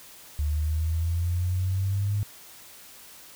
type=exponential sweep; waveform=sine; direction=up; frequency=73.42 to 103.83 Hz; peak=-23 dBFS; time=0.39-2.23 s; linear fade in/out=0 ms; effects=white hiss -48 dBFS RMS until 3.35 s